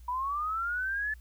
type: linear sweep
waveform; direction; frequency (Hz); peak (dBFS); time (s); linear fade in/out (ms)
sine; up; 969 to 1745; -29; 0.08-1.14; 5
effects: added 60 Hz sine -47 dBFS peak until 1.2 s + white hiss -66 dBFS RMS until 1.2 s